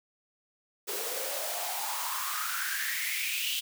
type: noise with high-pass filter sweep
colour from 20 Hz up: white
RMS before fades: -33 dBFS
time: 0.87-3.61 s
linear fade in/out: 20 ms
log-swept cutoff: 400 to 3100 Hz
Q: 6.5
effects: none